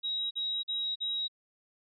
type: tone bursts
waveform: sine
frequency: 3826 Hz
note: A#7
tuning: 44 cents sharp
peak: -30 dBFS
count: 4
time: 0.03-1.282 s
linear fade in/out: 20 ms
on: 280 ms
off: 44 ms
effects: none